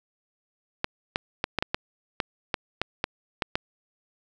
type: clicks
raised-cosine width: 0.3 ms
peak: -8 dBFS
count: 12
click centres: 0.844 / 1.159 / 1.441 / 1.587 / 1.625 / 1.745 / 2.202 / 2.542 / 2.816 / 3.041 / 3.422 / 3.555 s
effects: none